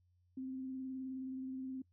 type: tone with vibrato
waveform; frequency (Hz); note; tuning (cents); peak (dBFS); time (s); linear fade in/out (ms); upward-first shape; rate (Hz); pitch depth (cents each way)
sine; 261.6; C4; 0; -40; 0.37-1.82; 5; triangle; 19; 25
effects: noise-tail reverb RT60 0.1 s tail -23 dB re dry + added 89 Hz sine -70 dBFS peak until 1.92 s